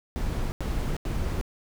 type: noise bursts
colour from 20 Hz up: brown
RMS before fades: -28 dBFS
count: 3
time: 0.16-1.412 s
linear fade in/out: 0 ms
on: 360 ms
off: 86 ms
effects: none